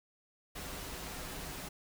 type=noise with comb filter; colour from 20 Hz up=pink; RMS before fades=-43 dBFS; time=0.55-1.69 s; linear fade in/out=10 ms; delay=9 ms; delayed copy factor=-0.5; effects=none